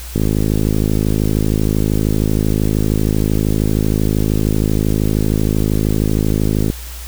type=click train; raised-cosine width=3 ms; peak=-3 dBFS; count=347; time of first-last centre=0.16-6.701 s; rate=52.9 Hz; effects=added 60 Hz sine -28 dBFS peak until 7.07 s + white hiss -34 dBFS RMS until 7.07 s